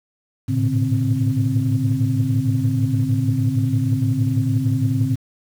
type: tone cluster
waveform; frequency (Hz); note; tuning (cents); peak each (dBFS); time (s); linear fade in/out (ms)
sine; 105.8 / 112.2 / 123.2 / 143.5 / 262.7; G#2 / A2 / B2 / D3 / C4; +33 / +34 / -4 / -40 / +7; -24 / -20 / -23 / -23 / -22; 0.48-5.16; 20
effects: tanh soft clip ceiling -7 dBFS + 7-bit